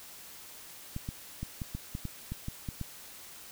clicks, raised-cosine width 5 ms, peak -23 dBFS, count 11, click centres 0.964 / 1.089 / 1.43 / 1.618 / 1.75 / 1.951 / 2.053 / 2.32 / 2.484 / 2.688 / 2.813 s, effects white hiss -49 dBFS RMS until 3.51 s

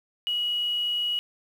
sine tone with quantisation, 2913 Hz, F#7, 28 cents flat, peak -24 dBFS, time 0.27-1.19 s, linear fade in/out 0 ms, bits 8, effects none

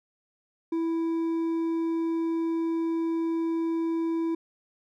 triangle tone with hard clipping, 329.6 Hz, E4, in tune, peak -26 dBFS, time 0.72-4.35 s, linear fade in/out 5 ms, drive 7 dB, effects none

